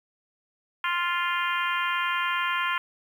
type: harmonic tone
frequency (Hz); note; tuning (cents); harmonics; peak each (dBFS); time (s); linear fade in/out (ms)
349; F4; -1; 3 / 4 / 5 / 6 / 7 / 8 / 9; -28 / -30 / -32 / -34 / -35 / -36 / -37; 0.84-2.78; 2
effects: 9-bit